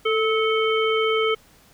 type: harmonic tone with a mistuned harmonic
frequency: 442.4 Hz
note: A4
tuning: 9 cents sharp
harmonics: 1 / 3 / 5 / 7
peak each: -20 / -25 / -27 / -28 dBFS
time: 0.05-1.35 s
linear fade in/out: 10 ms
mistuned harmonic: 3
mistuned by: -45 cents
effects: pink hiss -54 dBFS RMS until 1.73 s